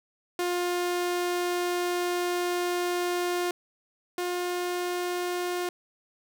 sawtooth tone pair in turn, 354 / 355.9 Hz, F4 / F4, +23 / +33 cents, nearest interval unison, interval 10 cents, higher second, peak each -22 / -24 dBFS, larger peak first, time 0.39-3.51 / 4.18-5.69 s, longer first, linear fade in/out 2 ms, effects none

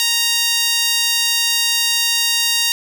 sawtooth tone with high-pass filter, 932.3 Hz, A#5, in tune, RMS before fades -17 dBFS, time 0-2.72 s, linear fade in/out 0 ms, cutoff 3500 Hz, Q 1.3, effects none

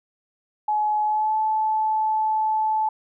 sine tone with pitch glide, 848 to 868.8 Hz, G#5 to A5, +36 to -22 cents, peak -19 dBFS, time 0.68-2.89 s, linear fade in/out 5 ms, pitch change +42 cents, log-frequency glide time 1.03-1.36 s, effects none

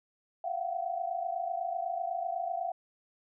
sine tone cluster, 682 / 710 / 762 Hz, F5 / F5 / G5, -41 / +28 / -49 cents, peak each -35 / -36 / -36 dBFS, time 0.44-2.72 s, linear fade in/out 5 ms, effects none

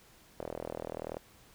sawtooth tone with band-pass filter, 40.46 Hz, E1, 32 cents flat, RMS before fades -41 dBFS, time 0.39-1.18 s, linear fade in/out 10 ms, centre 560 Hz, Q 2.7, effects pink hiss -60 dBFS RMS until 1.54 s

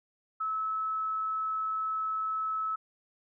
sine tone, 1299 Hz, E6, 26 cents flat, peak -29 dBFS, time 0.4-2.76 s, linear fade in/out 10 ms, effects none

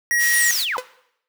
square tone, 1900 Hz, A#6, 33 cents sharp, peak -18 dBFS, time 0.11-0.51 s, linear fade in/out 0 ms
white high-pass noise, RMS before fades -25 dBFS, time 0.18-0.66 s, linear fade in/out 50 ms, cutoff 1700 Hz, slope 12 dB/octave
sine linear sweep, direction down, 10000 to 810 Hz, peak -21 dBFS, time 0.34-0.77 s, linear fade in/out 0 ms
sawtooth tone with exponential decay, 504 Hz, B4, 35 cents sharp, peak -15 dBFS, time 0.78-0.85 s, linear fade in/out 1 ms, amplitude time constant 15 ms
effects noise-tail reverb RT60 0.7 s tail -18 dB re dry

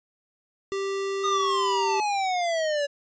square tone, 392 Hz, G4, in tune, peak -27 dBFS, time 0.72-2 s, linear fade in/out 0 ms
square exponential sweep, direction down, 1243 to 565 Hz, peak -24 dBFS, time 1.23-2.87 s, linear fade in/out 20 ms
effects resampled to 16000 Hz

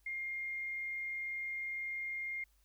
sine tone, 2121 Hz, C7, 23 cents sharp, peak -37 dBFS, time 0.06-2.44 s, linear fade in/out 5 ms, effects added 50 Hz sine -68 dBFS peak until 2.64 s + white hiss -75 dBFS RMS until 2.64 s

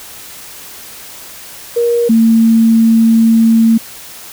sine tone pair in turn, 473 / 226.2 Hz, A#4 / A3, +25 / +48 cents, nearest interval octave + minor second, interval 1277 cents, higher first, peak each -9 / -5 dBFS, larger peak second, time 1.76-2.09 / 2.09-3.78 s, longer second, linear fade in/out 10 ms, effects white hiss -32 dBFS RMS until 4.32 s

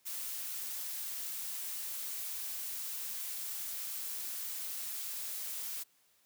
blue noise, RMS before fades -40 dBFS, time 0.05-5.84 s, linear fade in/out 20 ms, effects white hiss -70 dBFS RMS until 6.25 s + high-pass 80 Hz 12 dB/octave

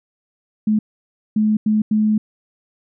sine tone bursts at uneven times, 214.3 Hz, A3, 45 cents flat, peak -13 dBFS, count 4, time 0.67-0.79 / 1.36-1.57 / 1.66-1.82 / 1.91-2.18 s, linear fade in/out 5 ms, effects none

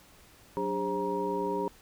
sine tone cluster, 186.7 / 293.5 / 404 / 529 / 945 Hz, F#3 / D4 / G#4 / C5 / A#5, +16 / -1 / -48 / +19 / +23 cents, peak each -38 / -37 / -32 / -37 / -33 dBFS, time 0.57-1.68 s, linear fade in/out 0 ms, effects pink hiss -57 dBFS RMS until 1.81 s

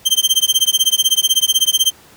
sawtooth tone with tremolo, 3140 Hz, G7, 2 cents sharp, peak -5 dBFS, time 0.05-1.92 s, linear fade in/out 20 ms, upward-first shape sine, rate 16 Hz, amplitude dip 100%, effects pink hiss -45 dBFS RMS until 2.16 s + high-pass 80 Hz 12 dB/octave

